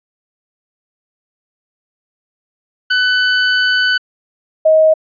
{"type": "tone pair in turn", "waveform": ["sawtooth", "sine"], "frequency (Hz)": [1500, 630.7], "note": ["F#6", "D#5"], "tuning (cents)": [23, 23], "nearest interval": "octave + minor third", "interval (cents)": 1500, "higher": "first", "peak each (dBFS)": [-7, -6], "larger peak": "second", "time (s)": [[2.9, 3.98], [4.65, 4.94]], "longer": "first", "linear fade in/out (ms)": 10, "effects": ["resampled to 11025 Hz"]}